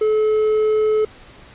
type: tone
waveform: triangle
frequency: 431 Hz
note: A4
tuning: 36 cents flat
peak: -12 dBFS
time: 0.01-1.05 s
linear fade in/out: 5 ms
effects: pink hiss -44 dBFS RMS until 1.54 s + resampled to 8000 Hz